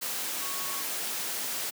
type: tone in noise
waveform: sine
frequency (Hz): 1108.7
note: C#6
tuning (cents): 0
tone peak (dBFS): -40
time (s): 0.41-0.83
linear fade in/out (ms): 20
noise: white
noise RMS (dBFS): -33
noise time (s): 0.01-1.71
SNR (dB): -10
effects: high-pass 200 Hz 12 dB/octave